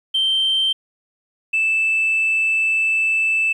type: tone pair in turn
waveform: sine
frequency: 3129 / 2637 Hz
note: G7 / E7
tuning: -4 / 0 cents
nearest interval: minor third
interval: 296 cents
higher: first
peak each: -14 / -14 dBFS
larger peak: neither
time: 0.14-0.73 / 1.53-3.53 s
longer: second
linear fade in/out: 10 ms
effects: tanh soft clip ceiling -12 dBFS + 9-bit